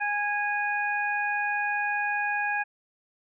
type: harmonic tone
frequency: 825 Hz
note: G#5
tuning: 12 cents flat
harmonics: 1 / 2 / 3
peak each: -29 / -28 / -32 dBFS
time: 0-2.64 s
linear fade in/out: 20 ms
effects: none